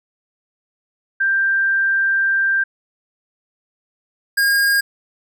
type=tone pair in turn; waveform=sine / square; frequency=1580 / 1622.5 Hz; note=G6 / G#6; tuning=+13 / -41 cents; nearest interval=unison; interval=46 cents; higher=second; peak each=-14 dBFS; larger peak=neither; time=1.2-2.64 / 4.37-4.81 s; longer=first; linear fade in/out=10 ms; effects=none